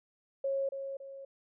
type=tone with echo; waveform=sine; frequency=546 Hz; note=C#5; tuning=26 cents flat; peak=-29 dBFS; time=0.44-0.69 s; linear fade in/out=5 ms; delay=280 ms; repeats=2; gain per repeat=-7 dB; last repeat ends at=1.25 s; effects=none